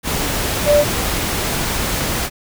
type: tone in noise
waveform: sine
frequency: 587.3 Hz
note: D5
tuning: in tune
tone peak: -9 dBFS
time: 0.65-0.85 s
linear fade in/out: 50 ms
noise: pink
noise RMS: -20 dBFS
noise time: 0.03-2.3 s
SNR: +8 dB
effects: none